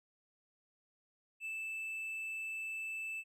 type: tone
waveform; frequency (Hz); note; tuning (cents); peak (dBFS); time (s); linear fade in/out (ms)
triangle; 2637; E7; 0; -37; 1.4-3.24; 50
effects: none